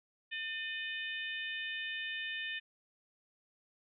harmonic tone with a mistuned harmonic, 600 Hz, D5, 37 cents sharp, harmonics 3 / 4 / 5 / 6, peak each -40 / -42 / -44 / -46 dBFS, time 0.31-2.6 s, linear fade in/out 20 ms, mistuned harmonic 4, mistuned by +60 cents, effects none

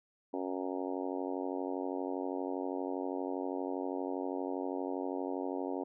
harmonic tone, 92.5 Hz, F#2, in tune, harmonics 3 / 4 / 5 / 6 / 7 / 8 / 9 / 10, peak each -38 / -40 / -42 / -44 / -45 / -46 / -47 / -48 dBFS, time 0.33-5.84 s, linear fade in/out 10 ms, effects none

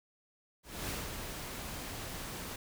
pink noise with ADSR envelope, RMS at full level -37 dBFS, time 0.63-2.56 s, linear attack 260 ms, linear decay 180 ms, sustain -5 dB, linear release 4 ms, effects none

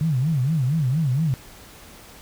sine tone with vibrato, 143 Hz, D3, 46 cents flat, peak -18 dBFS, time 0.01-1.34 s, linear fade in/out 0 ms, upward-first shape sine, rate 4.3 Hz, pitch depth 250 cents each way, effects pink hiss -45 dBFS RMS until 2.21 s

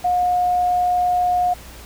sine tone, 718 Hz, F5, 48 cents sharp, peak -15 dBFS, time 0.04-1.54 s, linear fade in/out 10 ms, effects added 60 Hz sine -40 dBFS peak until 1.85 s + pink hiss -41 dBFS RMS until 1.85 s

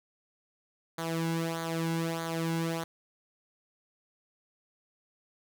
sawtooth tone with flanger, 164.81 Hz, E3, in tune, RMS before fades -32 dBFS, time 0.98-2.84 s, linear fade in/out 5 ms, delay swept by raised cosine 0.37 to 1.67 ms, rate 1.6 Hz, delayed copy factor -0.7, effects none

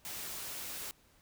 white noise, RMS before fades -42 dBFS, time 0.05-0.91 s, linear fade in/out 0 ms, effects pink hiss -66 dBFS RMS until 1.21 s

